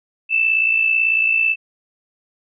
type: tone with amplitude modulation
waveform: sine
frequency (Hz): 2645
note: E7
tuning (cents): +5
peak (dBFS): -11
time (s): 0.29-1.56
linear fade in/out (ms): 50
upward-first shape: sine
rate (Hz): 58.1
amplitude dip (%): 60
effects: none